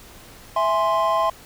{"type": "chord", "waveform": "triangle", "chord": "E augmented", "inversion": "none", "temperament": "equal", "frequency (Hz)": [659.3, 830.6, 1046.5], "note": ["E5", "G#5", "B#5"], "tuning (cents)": [0, 0, 0], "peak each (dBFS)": [-20, -24, -18], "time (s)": [0.56, 1.3], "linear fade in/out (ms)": 5, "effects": ["pink hiss -45 dBFS RMS until 1.45 s"]}